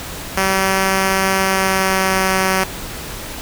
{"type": "tone with pitch glide", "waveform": "5% pulse", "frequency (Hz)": [191.7, 189.28], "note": ["G3", "F#3"], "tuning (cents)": [-38, 40], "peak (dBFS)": -3, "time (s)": [0.37, 2.64], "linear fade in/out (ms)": 5, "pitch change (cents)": -22, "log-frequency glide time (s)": [1.37, 2.32], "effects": ["pink hiss -29 dBFS RMS until 3.41 s"]}